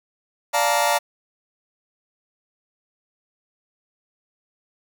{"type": "chord", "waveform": "sawtooth", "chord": "Bb major seventh", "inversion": "first", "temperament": "just", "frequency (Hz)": [582.7, 699.2, 874.1, 932.3], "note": ["D5", "F5", "A5", "Bb5"], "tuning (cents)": [-14, 2, -12, 0], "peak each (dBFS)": -19, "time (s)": [0.53, 0.99], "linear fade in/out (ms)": 20, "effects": ["8-bit"]}